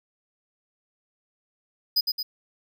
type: tone with echo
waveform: square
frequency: 4978 Hz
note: D#8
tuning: in tune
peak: -19 dBFS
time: 1.96-2.01 s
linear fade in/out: 10 ms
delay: 110 ms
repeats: 2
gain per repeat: -4 dB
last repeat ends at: 2.23 s
effects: none